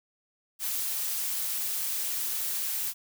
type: noise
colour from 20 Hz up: blue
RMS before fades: -31 dBFS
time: 0.59-2.94 s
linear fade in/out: 50 ms
effects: none